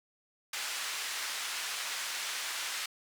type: band-pass noise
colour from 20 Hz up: pink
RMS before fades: -37 dBFS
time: 0.53-2.86 s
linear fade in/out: 5 ms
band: 1500 to 9100 Hz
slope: 12 dB/octave
effects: none